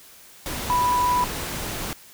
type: tone in noise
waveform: sine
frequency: 987 Hz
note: B5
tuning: 1 cent flat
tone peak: -18 dBFS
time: 0.7-1.24 s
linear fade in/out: 0 ms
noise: pink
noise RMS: -30 dBFS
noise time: 0.46-1.93 s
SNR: +9 dB
effects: white hiss -48 dBFS RMS until 2.13 s